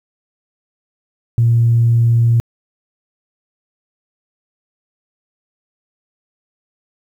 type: tone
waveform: sine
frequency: 116.8 Hz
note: A#2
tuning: 4 cents sharp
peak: -8 dBFS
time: 1.38-2.4 s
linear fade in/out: 0 ms
effects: tanh soft clip ceiling -4 dBFS + 8-bit